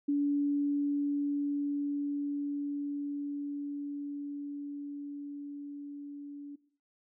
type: tone with level ramp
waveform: sine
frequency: 286.8 Hz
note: D4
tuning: 41 cents flat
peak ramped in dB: -25 to -41 dBFS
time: 0.08-6.56 s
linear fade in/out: 10 ms
effects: noise-tail reverb RT60 0.5 s tail -17 dB re dry